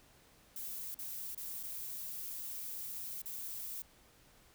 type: noise with dropouts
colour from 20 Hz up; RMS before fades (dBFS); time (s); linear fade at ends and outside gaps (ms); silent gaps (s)
violet; -43; 0.56-3.82; 2; 0.944-0.989 / 1.348-1.376 / 1.63-1.634 / 3.219-3.257
effects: pink hiss -64 dBFS RMS until 4.54 s